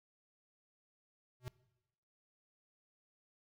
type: tone with exponential growth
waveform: square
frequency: 125.2 Hz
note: B2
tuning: 24 cents sharp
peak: -37 dBFS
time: 1.4-1.48 s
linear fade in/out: 0 ms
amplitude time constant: 17 ms
effects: noise-tail reverb RT60 1.0 s tail -21 dB re dry